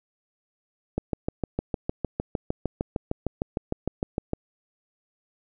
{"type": "click train", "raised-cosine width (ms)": 2, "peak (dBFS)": -12, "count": 23, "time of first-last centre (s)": [0.98, 4.334], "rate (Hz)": 6.56, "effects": []}